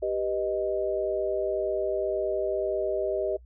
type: chord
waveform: sine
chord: G augmented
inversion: none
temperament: equal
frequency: 392 / 493.9 / 622.3 Hz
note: G4 / B4 / D#5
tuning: 0 / 0 / 0 cents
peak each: -29 / -33 / -28 dBFS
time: 0.02-3.37 s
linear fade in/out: 10 ms
effects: noise-tail reverb RT60 0.1 s tail -24 dB re dry + added 60 Hz sine -48 dBFS peak until 3.45 s